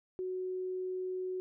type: tone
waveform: sine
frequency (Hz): 370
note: F#4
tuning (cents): 0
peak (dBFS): -34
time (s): 0.19-1.4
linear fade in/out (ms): 0
effects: none